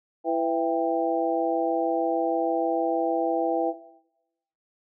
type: harmonic tone with a mistuned harmonic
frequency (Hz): 166.3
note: E3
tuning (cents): +16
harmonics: 2 / 3 / 4 / 5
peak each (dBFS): -27 / -27 / -27 / -27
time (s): 0.24-3.74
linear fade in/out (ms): 50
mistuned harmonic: 5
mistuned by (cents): -85
effects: noise-tail reverb RT60 0.9 s tail -17 dB re dry